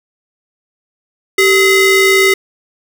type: ring-modulated tone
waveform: 45% pulse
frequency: 833 Hz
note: G#5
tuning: 5 cents sharp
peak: -4 dBFS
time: 1.38-2.34 s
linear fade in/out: 5 ms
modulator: 1220 Hz
effects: none